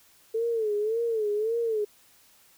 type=tone with vibrato; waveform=sine; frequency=440 Hz; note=A4; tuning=in tune; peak=-24 dBFS; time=0.34-1.85 s; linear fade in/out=10 ms; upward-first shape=sine; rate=1.8 Hz; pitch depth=110 cents each way; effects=white hiss -59 dBFS RMS until 2.57 s